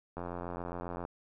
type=click train; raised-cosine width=1 ms; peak=-25 dBFS; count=78; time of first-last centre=0.17-1.051 s; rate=87.4 Hz; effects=none